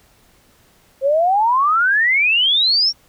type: exponential sweep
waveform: sine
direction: up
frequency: 523.3 to 5640 Hz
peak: -12 dBFS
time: 1.01-2.93 s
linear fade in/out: 50 ms
effects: pink hiss -54 dBFS RMS until 3.08 s